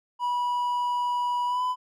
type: tone with pitch glide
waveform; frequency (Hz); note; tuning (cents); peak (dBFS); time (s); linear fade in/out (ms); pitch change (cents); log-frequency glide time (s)
triangle; 976 to 1002.9; B5 to B5; -21 to +26; -22; 0.19-1.76; 50; +47; 1.46-1.63
effects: none